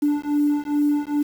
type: beating tone pair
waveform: triangle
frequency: 291.8 / 294.2 Hz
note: D4 / D4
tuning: -11 / +3 cents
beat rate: 2.4 Hz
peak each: -18 dBFS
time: 0.02-1.23 s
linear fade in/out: 10 ms
effects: tanh soft clip ceiling -13 dBFS + 7-bit